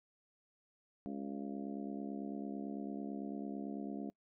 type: harmonic tone with a mistuned harmonic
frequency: 69 Hz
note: C#2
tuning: 7 cents flat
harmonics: 3 / 4 / 5 / 6 / 7 / 8 / 9 / 10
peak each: -43 / -43 / -49 / -52 / -60 / -57 / -62 / -53 dBFS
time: 1.06-4.1 s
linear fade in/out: 0 ms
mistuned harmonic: 8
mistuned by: +36 cents
effects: noise-tail reverb RT60 0.1 s tail -25 dB re dry